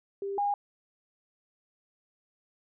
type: tone pair in turn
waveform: sine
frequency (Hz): 396.6 / 813.6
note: G4 / G#5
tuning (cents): +20 / -36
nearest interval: octave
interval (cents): 1244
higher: second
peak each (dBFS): -31 / -25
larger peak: second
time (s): 0.22-0.38 / 0.38-0.54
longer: neither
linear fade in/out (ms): 2
effects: none